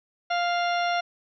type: harmonic tone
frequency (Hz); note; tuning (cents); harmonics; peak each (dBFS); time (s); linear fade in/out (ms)
698.5; F5; 0; 1 / 2 / 3 / 4 / 5 / 6 / 8; -24 / -30 / -34 / -36 / -38 / -40 / -42; 0.3-1.01; 10
effects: none